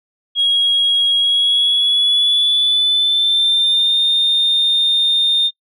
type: tone with pitch glide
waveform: sine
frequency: 3297 to 3637 Hz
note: G#7 to A#7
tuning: -13 to -43 cents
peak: -10 dBFS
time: 0.35-5.51 s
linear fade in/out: 50 ms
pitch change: +170 cents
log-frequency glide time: 1.16-3.99 s
effects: noise-tail reverb RT60 0.1 s tail -20 dB re dry + tanh soft clip ceiling -8 dBFS